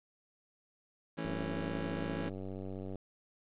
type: chord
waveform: 25% pulse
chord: A major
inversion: second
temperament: just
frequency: 165 / 220 / 275 Hz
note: E3 / A3 / C#4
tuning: +2 / 0 / -14 cents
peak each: -36 / -39 / -37 dBFS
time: 1.17-2.3 s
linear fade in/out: 20 ms
type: click train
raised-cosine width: 2 ms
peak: -30 dBFS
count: 164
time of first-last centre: 1.25-2.957 s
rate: 95.5 Hz
effects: resampled to 8000 Hz + 10-bit